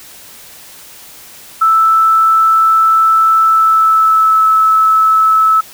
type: tone with pitch glide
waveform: sine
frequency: 1318.5 to 1303.4 Hz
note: E6 to E6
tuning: 0 to -20 cents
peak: -6 dBFS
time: 1.61-5.61 s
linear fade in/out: 10 ms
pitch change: -20 cents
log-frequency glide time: 3.43-4.44 s
effects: white hiss -36 dBFS RMS until 5.73 s